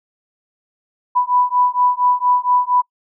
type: beating tone pair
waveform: sine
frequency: 987.8 / 992.1 Hz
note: B5 / B5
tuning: 0 / +8 cents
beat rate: 4.3 Hz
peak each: -16 dBFS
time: 1.15-2.82 s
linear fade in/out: 20 ms
effects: noise-tail reverb RT60 0.1 s tail -26 dB re dry